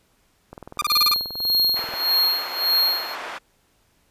click train, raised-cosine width 1 ms, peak -23 dBFS, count 30, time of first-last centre 0.53-1.938 s, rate 20.6 Hz
sawtooth tone bursts, 1200 Hz, D6, 37 cents sharp, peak -15 dBFS, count 7, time 0.79-1.138 s, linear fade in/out 2 ms, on 24 ms, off 30 ms
square tone with tremolo, 4259 Hz, C8, 30 cents sharp, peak -16 dBFS, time 0.87-3.16 s, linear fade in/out 50 ms, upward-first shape sine, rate 1.7 Hz, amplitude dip 85%
white band-pass noise, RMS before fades -33 dBFS, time 1.75-3.39 s, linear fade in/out 20 ms, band 570 to 1600 Hz, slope 12 dB/octave
effects pink hiss -63 dBFS RMS until 4.1 s + resampled to 32000 Hz

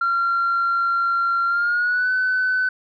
sine tone with pitch glide, 1376 to 1509.2 Hz, F6 to F#6, -26 to +34 cents, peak -16 dBFS, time 0.01-2.69 s, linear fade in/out 5 ms, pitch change +160 cents, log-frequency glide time 1.47-2.11 s, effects tanh soft clip ceiling -14 dBFS

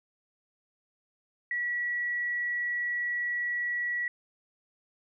sine tone, 1935 Hz, B6, 36 cents flat, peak -28 dBFS, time 1.51-4.08 s, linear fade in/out 2 ms, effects none

